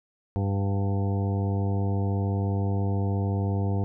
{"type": "harmonic tone with a mistuned harmonic", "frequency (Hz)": 99, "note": "G2", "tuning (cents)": 18, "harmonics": [1, 2, 3, 4, 5, 7, 8, 9], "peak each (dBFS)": [-24, -31, -36, -37, -38, -40, -44, -43], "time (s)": [0.36, 3.84], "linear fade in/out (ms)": 0, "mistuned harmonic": 8, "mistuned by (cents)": -29, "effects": []}